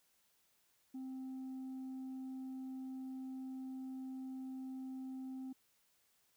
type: tone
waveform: sine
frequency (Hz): 261.6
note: C4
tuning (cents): 0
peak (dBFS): -40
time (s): 0.94-5.53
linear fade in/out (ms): 10
effects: tanh soft clip ceiling -42 dBFS + white hiss -75 dBFS RMS until 6.36 s